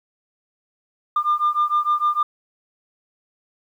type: beating tone pair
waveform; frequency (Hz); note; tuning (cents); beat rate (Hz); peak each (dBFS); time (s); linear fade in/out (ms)
sine; 1198 / 1204.6; D6 / D6; +34 / +44; 6.6; -19; 1.16-2.23; 5
effects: tanh soft clip ceiling -12 dBFS + 9-bit